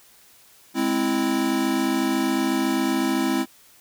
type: chord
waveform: square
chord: Ab augmented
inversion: none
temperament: equal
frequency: 207.7 / 261.6 / 329.6 Hz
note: Ab3 / C4 / E4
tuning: 0 / 0 / 0 cents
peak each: -29 / -24 / -25 dBFS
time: 0.74-3.46 s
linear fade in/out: 50 ms
effects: white hiss -53 dBFS RMS until 3.8 s